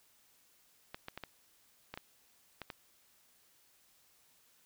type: clicks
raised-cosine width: 0.3 ms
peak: -26 dBFS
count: 8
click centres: 0.945 / 1.084 / 1.176 / 1.237 / 1.94 / 1.975 / 2.617 / 2.702 s
effects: white hiss -68 dBFS RMS until 4.65 s